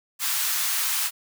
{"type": "high-pass noise", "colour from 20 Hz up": "white", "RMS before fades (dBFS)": -25, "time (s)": [0.19, 1.11], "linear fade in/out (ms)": 50, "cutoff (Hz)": 940, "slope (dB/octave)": 24, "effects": []}